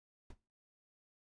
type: noise with exponential decay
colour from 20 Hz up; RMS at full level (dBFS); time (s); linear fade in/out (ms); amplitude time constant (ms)
brown; -42; 0.3-0.38; 5; 16
effects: noise-tail reverb RT60 0.3 s tail -18 dB re dry + resampled to 22050 Hz